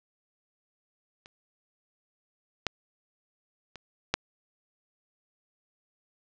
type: clicks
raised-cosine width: 0.2 ms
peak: -30 / -9 / -25 / -6 dBFS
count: 4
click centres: 1.259 / 2.667 / 3.757 / 4.14 s
effects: low-pass 6000 Hz 12 dB/octave